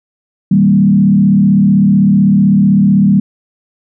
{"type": "tone with frequency modulation", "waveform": "sine", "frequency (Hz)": 196, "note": "G3", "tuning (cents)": 0, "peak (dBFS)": -5, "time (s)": [0.51, 3.2], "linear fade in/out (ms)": 5, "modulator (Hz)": 35.8, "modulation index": 0.96, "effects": []}